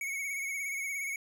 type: tone with vibrato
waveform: square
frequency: 2217 Hz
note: C#7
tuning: in tune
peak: -34 dBFS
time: 0.01-1.16 s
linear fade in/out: 2 ms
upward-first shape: sine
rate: 17 Hz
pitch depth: 45 cents each way
effects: none